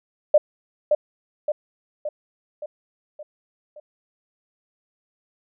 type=tone with echo; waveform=sine; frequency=599 Hz; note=D5; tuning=34 cents sharp; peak=-9 dBFS; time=0.34-0.38 s; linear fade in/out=5 ms; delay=570 ms; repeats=6; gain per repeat=-5 dB; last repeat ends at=3.8 s; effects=none